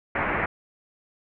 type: low-pass noise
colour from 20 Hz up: white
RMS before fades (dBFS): -26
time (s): 0.15-0.46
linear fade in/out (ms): 5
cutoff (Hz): 2200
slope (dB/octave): 48
effects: none